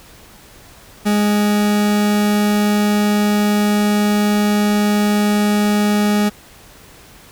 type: tone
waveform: 40% pulse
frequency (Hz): 207.7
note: G#3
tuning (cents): 0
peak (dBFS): -12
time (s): 1.05-6.3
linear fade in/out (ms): 20
effects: pink hiss -43 dBFS RMS until 7.31 s